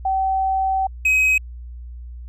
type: tone pair in turn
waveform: sine / triangle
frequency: 767 / 2534 Hz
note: G5 / D#7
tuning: -38 / +31 cents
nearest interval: octave + major sixth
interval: 2069 cents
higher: second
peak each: -17 / -12 dBFS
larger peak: second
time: 0.05-0.87 / 1.05-1.38 s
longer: first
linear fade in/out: 5 ms
effects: added 60 Hz sine -32 dBFS peak until 2.28 s